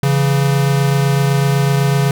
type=tone pair together; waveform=square; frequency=138.59 / 166.54 Hz; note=C#3 / E3; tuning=0 / +18 cents; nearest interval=minor third; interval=318 cents; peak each=-13 / -20 dBFS; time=0.03-2.11 s; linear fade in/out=2 ms; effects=none